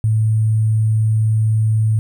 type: tone with sample-and-hold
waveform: sine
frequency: 109.5 Hz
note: A2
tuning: 8 cents flat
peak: -12 dBFS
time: 0.04-1.99 s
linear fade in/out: 0 ms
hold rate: 8820 Hz
effects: none